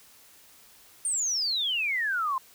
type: exponential sweep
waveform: sine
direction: down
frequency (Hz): 9100 to 1016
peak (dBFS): -25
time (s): 1.05-2.38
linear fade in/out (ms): 2
effects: white hiss -55 dBFS RMS until 2.54 s